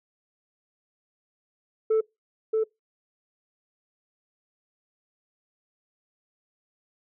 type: tone with echo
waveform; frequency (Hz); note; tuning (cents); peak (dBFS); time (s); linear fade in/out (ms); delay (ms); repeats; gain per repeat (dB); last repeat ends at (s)
sine; 440; A4; 0; -16; 1.9-2.01; 10; 630; 1; -3; 2.64
effects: noise-tail reverb RT60 0.2 s tail -25 dB re dry + tanh soft clip ceiling -18 dBFS